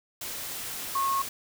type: tone in noise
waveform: sine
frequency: 1091 Hz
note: C#6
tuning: 28 cents flat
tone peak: -24 dBFS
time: 0.95-1.22 s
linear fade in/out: 5 ms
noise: white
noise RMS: -36 dBFS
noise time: 0.21-1.29 s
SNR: +9 dB
effects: none